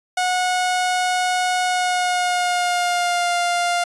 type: tone with pitch glide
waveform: sawtooth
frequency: 730 to 700.3 Hz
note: F#5 to F5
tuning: -24 to +5 cents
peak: -14 dBFS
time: 0.17-3.84 s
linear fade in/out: 5 ms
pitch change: -71 cents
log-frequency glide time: 1.65-3.33 s
effects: resampled to 24000 Hz